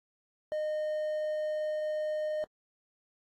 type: tone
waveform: triangle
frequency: 613 Hz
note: D#5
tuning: 26 cents flat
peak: -28 dBFS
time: 0.52-2.44 s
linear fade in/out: 0 ms
effects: AAC 48 kbps